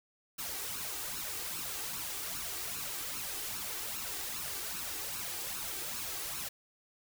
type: noise with flanger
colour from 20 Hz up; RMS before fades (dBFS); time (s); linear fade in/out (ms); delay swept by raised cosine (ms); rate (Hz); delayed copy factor
white; -39; 0.38-6.49; 10; 0.73 to 2.63; 2.5; +0.65
effects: none